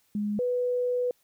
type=tone pair in turn; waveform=sine; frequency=207.7 / 494 Hz; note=G#3 / B4; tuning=0 / 0 cents; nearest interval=octave + minor third; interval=1500 cents; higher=second; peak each=-26 / -24 dBFS; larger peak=second; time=0.15-0.39 / 0.39-1.11 s; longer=second; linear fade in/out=2 ms; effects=white hiss -68 dBFS RMS until 1.23 s